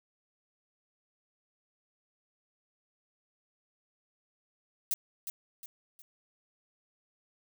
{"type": "noise with echo", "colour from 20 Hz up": "violet", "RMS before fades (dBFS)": -30, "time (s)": [4.91, 4.94], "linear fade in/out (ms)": 0, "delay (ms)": 360, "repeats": 3, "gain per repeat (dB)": -8, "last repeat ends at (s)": 6.02, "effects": []}